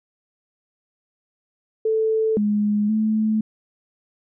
sine tone with pitch steps, 440.5 / 208.3 / 217.2 Hz, A4 / G#3 / A3, +2 / +5 / -22 cents, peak -17 dBFS, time 1.85-3.41 s, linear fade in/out 5 ms, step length 520 ms, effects none

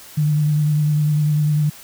sine tone with vibrato, 150 Hz, D3, 37 cents sharp, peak -14 dBFS, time 0.17-1.7 s, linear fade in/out 10 ms, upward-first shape sine, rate 10 Hz, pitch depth 26 cents each way, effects white hiss -41 dBFS RMS until 1.83 s

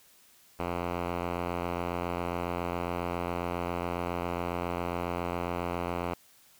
5% pulse tone with low-pass filter, 87.31 Hz, F2, in tune, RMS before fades -33 dBFS, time 0.59-6.14 s, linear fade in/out 5 ms, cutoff 2100 Hz, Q 0.98, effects white hiss -60 dBFS RMS until 6.59 s

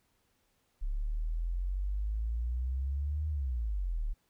sine exponential two-way sweep, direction up then down, 34.26 to 77.78 to 34.26 Hz, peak -30 dBFS, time 0.81-4.14 s, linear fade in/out 20 ms, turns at 3.29 s, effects pink hiss -74 dBFS RMS until 4.29 s

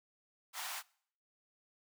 pink high-pass noise, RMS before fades -42 dBFS, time 0.53-0.83 s, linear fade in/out 50 ms, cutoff 740 Hz, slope 48 dB/octave, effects noise-tail reverb RT60 0.6 s tail -24 dB re dry

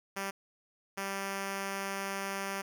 5% pulse tone bursts at uneven times, 196 Hz, G3, in tune, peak -23 dBFS, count 2, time 0.16-0.31 / 0.97-2.62 s, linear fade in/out 10 ms, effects none

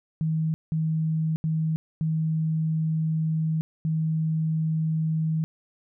sine tone bursts at uneven times, 158.9 Hz, D#3, 37 cents sharp, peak -22 dBFS, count 5, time 0.21-0.54 / 0.72-1.36 / 1.44-1.76 / 2.01-3.61 / 3.85-5.44 s, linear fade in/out 0 ms, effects none

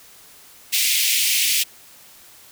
pink high-pass noise, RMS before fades -19 dBFS, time 0.72-1.64 s, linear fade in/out 20 ms, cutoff 2200 Hz, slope 48 dB/octave, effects white hiss -47 dBFS RMS until 2.51 s

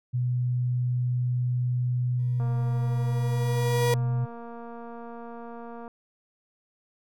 sine tone with pitch glide, 123.9 to 125.05 Hz, B2 to B2, +6 to +22 cents, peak -23 dBFS, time 0.13-4.26 s, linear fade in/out 20 ms, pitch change +16 cents, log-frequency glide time 2.03-4.09 s
35% pulse tone with exponential growth, 480.1 Hz, B4, 49 cents flat, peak -20 dBFS, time 2.19-3.94 s, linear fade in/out 1 ms, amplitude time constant 380 ms
click train, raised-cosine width 1 ms, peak -29 dBFS, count 815, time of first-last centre 2.4-5.879 s, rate 234 Hz
effects none

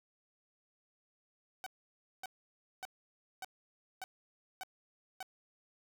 sawtooth tone bursts, 755 Hz, F#5, 35 cents sharp, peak -37 dBFS, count 7, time 1.64-5.228 s, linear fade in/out 0 ms, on 24 ms, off 570 ms, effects 13-bit

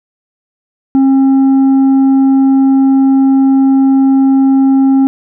triangle tone with tanh clipping, 269 Hz, C4, 48 cents sharp, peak -6 dBFS, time 0.95-5.07 s, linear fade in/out 0 ms, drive 9 dB, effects none

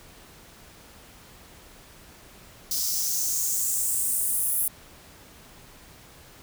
blue noise with high-pass filter sweep, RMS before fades -26 dBFS, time 2.71-4.68 s, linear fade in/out 2 ms, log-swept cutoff 5000 to 11000 Hz, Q 3.3, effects pink hiss -50 dBFS RMS until 6.42 s

